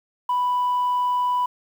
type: tone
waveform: sine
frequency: 989 Hz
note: B5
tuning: 2 cents sharp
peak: -17 dBFS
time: 0.29-1.46 s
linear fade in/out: 5 ms
effects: tanh soft clip ceiling -17 dBFS + 8-bit